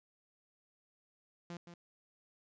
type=tone with echo; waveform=sawtooth; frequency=172.5 Hz; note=F3; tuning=21 cents flat; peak=-39 dBFS; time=1.5-1.57 s; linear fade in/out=2 ms; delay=170 ms; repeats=1; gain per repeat=-8 dB; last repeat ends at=1.74 s; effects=resampled to 16000 Hz + 13-bit